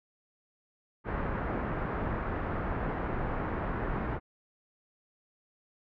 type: low-pass noise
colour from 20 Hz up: pink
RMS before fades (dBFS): -33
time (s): 1.04-4.2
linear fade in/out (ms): 50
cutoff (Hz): 1700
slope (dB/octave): 24
effects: none